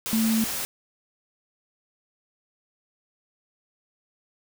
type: tone in noise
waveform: sine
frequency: 222.8 Hz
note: A3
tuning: 22 cents sharp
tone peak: -20 dBFS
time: 0.13-0.44 s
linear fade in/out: 0 ms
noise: white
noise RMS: -30 dBFS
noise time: 0.06-0.65 s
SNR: +7 dB
effects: none